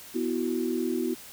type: chord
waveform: sine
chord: B suspended fourth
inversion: none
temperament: equal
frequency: 246.9 / 329.6 / 370 Hz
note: B3 / E4 / F#4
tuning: 0 / 0 / 0 cents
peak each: -30 dBFS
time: 0.14-1.15 s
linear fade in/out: 20 ms
effects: white hiss -46 dBFS RMS until 1.32 s